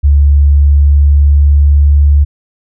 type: tone with pitch glide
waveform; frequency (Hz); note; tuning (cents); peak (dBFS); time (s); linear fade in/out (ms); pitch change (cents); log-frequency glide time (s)
sine; 71.5 to 72.16; D2 to D2; -46 to -30; -3; 0.03-2.25; 20; +16; 0.34-1.89
effects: none